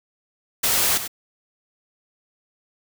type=noise with echo; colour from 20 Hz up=white; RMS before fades=-20 dBFS; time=0.63-0.98 s; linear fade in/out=10 ms; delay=99 ms; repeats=1; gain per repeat=-10 dB; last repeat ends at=1.079 s; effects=none